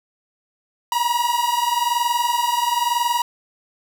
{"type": "tone pair together", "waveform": "45% pulse", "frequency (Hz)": [948, 969], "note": ["A#5", "B5"], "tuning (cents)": [29, -33], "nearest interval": "unison", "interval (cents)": 38, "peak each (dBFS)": -21, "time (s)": [0.92, 3.22], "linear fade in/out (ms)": 2, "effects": []}